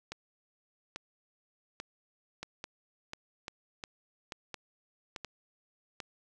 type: two click trains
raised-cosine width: 0.2 ms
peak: -22 / -22 dBFS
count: 5 / 8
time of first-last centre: 2.43-5.247 / 0.12-6.002 s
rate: 1.42 / 1.19 Hz
effects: none